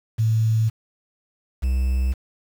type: tone pair in turn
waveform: sine / triangle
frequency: 111.3 / 64.31 Hz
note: A2 / C2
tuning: +20 / -29 cents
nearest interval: major sixth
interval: 949 cents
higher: first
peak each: -16 dBFS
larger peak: neither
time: 0.18-0.7 / 1.62-2.14 s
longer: neither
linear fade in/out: 20 ms
effects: 7-bit